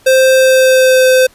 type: tone with pitch glide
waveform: square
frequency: 523.3 to 515.2 Hz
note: C5 to C5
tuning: 0 to -27 cents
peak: -6 dBFS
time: 0.06-1.27 s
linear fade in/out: 10 ms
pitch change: -27 cents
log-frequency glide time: 0.35-1.07 s
effects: pink hiss -46 dBFS RMS until 1.34 s + resampled to 32000 Hz